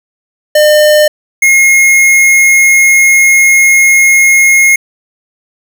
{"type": "tone pair in turn", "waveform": "square", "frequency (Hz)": [604, 2152], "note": ["D5", "C7"], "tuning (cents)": [48, 48], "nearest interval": "octave + minor seventh", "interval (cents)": 2200, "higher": "second", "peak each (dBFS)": -4, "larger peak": "neither", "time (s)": [[0.55, 1.08], [1.42, 4.76]], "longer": "second", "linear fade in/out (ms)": 5, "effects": []}